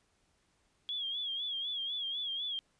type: tone with vibrato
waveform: sine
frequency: 3322 Hz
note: G#7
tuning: in tune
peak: -34 dBFS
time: 0.89-2.59 s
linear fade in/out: 0 ms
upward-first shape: sine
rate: 4 Hz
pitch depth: 80 cents each way
effects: pink hiss -73 dBFS RMS until 2.79 s + resampled to 22050 Hz